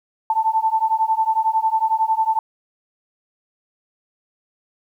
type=beating tone pair; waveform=sine; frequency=880 / 891 Hz; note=A5 / A5; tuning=0 / +22 cents; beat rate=11 Hz; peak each=-19 dBFS; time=0.3-2.39 s; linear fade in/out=2 ms; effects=9-bit